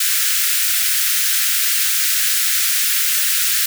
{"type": "high-pass noise", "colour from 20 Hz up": "white", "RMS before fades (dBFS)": -17, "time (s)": [0, 3.66], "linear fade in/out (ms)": 5, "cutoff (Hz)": 1400, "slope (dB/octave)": 48, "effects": []}